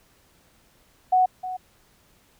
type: tone with echo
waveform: sine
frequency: 740 Hz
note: F#5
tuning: in tune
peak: -15 dBFS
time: 1.12-1.26 s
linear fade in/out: 10 ms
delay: 310 ms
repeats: 1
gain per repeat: -13 dB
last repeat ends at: 1.57 s
effects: pink hiss -60 dBFS RMS until 2.39 s